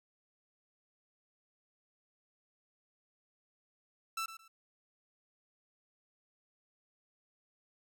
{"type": "tone with echo", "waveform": "sawtooth", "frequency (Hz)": 1329, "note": "E6", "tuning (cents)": 14, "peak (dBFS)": -31, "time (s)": [4.17, 4.26], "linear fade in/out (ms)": 5, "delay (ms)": 110, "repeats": 2, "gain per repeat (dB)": -12, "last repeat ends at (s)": 4.48, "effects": []}